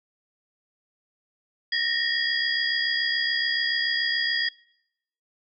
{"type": "tone cluster", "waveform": "sine", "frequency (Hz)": [1824, 1891, 3310, 4870], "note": ["A#6", "A#6", "G#7", "D#8"], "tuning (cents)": [-38, 24, -6, -38], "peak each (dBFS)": -28, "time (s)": [1.72, 4.49], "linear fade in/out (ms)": 5, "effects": ["noise-tail reverb RT60 0.8 s tail -24 dB re dry"]}